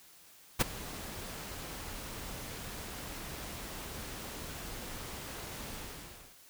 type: noise with ADSR envelope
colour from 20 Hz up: pink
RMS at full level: -24 dBFS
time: 0.59-6.37 s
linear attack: 23 ms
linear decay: 15 ms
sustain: -19 dB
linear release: 600 ms
effects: white hiss -58 dBFS RMS until 6.49 s